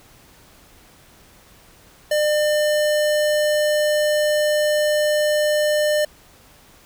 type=tone; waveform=square; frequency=600 Hz; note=D5; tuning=37 cents sharp; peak=-17 dBFS; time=2.11-6.05 s; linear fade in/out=5 ms; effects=pink hiss -50 dBFS RMS until 6.85 s